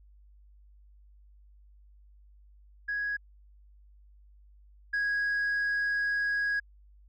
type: tone pair in turn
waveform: sine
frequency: 1661.2 / 1653.9 Hz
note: G#6 / G#6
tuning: 0 / -8 cents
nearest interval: unison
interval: 8 cents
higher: first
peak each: -28 / -24 dBFS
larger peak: second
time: 2.88-3.17 / 4.93-6.6 s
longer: second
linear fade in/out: 10 ms
effects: tanh soft clip ceiling -25 dBFS + added 50 Hz sine -54 dBFS peak until 7.08 s